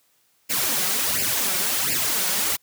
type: noise with flanger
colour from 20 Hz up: white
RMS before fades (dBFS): -23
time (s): 0.49-2.57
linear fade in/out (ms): 20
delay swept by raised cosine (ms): 0.4 to 5.5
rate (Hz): 1.4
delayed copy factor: +0.85
effects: white hiss -64 dBFS RMS until 2.62 s + high-pass 80 Hz 12 dB/octave